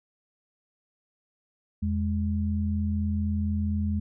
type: tone pair together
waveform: sine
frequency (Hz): 83.48 / 207.7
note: E2 / G#3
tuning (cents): +22 / 0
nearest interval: octave + major third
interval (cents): 1578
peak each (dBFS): -26 / -28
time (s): 1.82-4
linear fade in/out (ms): 10
effects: none